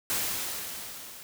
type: noise with level ramp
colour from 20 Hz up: white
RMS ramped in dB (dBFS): -28 to -46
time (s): 0.1-1.23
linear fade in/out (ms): 0
effects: none